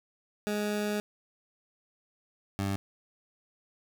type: tone pair in turn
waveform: 20% pulse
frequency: 208.5 / 98.4 Hz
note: G#3 / G2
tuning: +7 / +7 cents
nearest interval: octave + minor second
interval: 1300 cents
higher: first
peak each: -24 / -24 dBFS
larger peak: neither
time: 0.47-1 / 2.59-2.76 s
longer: first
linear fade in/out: 0 ms
effects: none